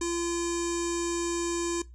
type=tone with low-pass filter; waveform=square; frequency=342.5 Hz; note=F4; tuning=34 cents flat; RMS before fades=-30 dBFS; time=0.01-1.82 s; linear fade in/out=5 ms; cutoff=7300 Hz; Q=7.1; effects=noise-tail reverb RT60 0.2 s tail -19 dB re dry + added 60 Hz sine -45 dBFS peak until 1.94 s